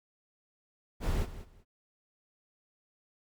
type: noise with echo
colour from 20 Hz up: brown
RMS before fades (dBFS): -30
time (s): 1-1.27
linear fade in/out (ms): 50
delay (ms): 190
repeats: 2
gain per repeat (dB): -14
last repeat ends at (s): 1.65
effects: none